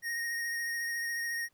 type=tone with vibrato; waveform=square; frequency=1864.7 Hz; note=A#6; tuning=in tune; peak=-33 dBFS; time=0.02-1.49 s; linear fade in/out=50 ms; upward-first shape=triangle; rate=14 Hz; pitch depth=19 cents each way; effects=pink hiss -73 dBFS RMS until 1.53 s